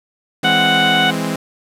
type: chord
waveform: sawtooth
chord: E augmented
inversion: none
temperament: equal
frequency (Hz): 164.81 / 207.7 / 261.6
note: E3 / G#3 / B#3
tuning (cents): 0 / 0 / 0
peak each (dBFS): -19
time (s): 0.43-1.36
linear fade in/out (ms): 5
type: harmonic tone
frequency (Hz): 740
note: F#5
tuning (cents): 0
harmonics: 1 / 2 / 3 / 4 / 5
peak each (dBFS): -17 / -17 / -21 / -18 / -23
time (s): 0.44-1.11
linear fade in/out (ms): 10
effects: resampled to 32000 Hz + 7-bit